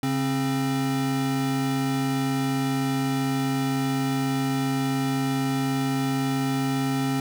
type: tone pair together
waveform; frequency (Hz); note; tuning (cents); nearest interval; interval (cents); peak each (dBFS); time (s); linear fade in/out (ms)
square; 138.59 / 266.2; C#3 / C4; 0 / +30; major seventh; 1130; -28 / -25; 0.03-7.2; 2
effects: none